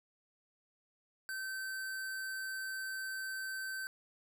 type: tone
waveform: square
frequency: 1544 Hz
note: G6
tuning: 27 cents flat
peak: -39 dBFS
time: 1.29-3.87 s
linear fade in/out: 0 ms
effects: 13-bit